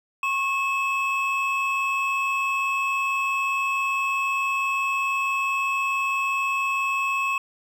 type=tone pair together; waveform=triangle; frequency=1090.6 / 2594 Hz; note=C#6 / E7; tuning=-29 / -28 cents; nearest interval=octave + minor third; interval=1501 cents; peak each=-23 dBFS; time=0.23-7.38 s; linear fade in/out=2 ms; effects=none